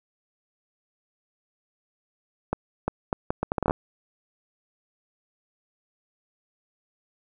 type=accelerating click train; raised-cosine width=1 ms; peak=-10 dBFS; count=12; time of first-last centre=2.53-3.709 s; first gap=350 ms; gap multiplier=0.71; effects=none